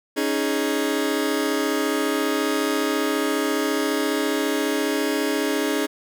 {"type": "chord", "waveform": "sawtooth", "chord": "C# suspended second", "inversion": "none", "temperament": "just", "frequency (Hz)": [277.2, 311.8, 415.8], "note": ["C#4", "D#4", "G#4"], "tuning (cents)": [0, 4, 2], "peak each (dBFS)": -21, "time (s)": [0.16, 5.87], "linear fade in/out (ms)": 20, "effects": []}